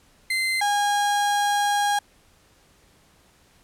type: tone pair in turn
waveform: 35% pulse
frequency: 2072 / 818.2 Hz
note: C7 / G#5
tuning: -17 / -26 cents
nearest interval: octave + major third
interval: 1609 cents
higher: first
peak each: -20 / -18 dBFS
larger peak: second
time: 0.3-0.61 / 0.61-1.99 s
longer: second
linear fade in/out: 5 ms
effects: pink hiss -58 dBFS RMS until 3.63 s + low-pass 12000 Hz 12 dB/octave